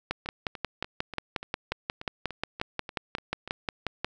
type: two click trains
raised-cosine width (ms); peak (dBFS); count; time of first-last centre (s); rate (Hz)
0.3; -22 / -12; 12 / 23; 0.26-3.476 / 0.11-4.046; 3.42 / 5.59
effects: none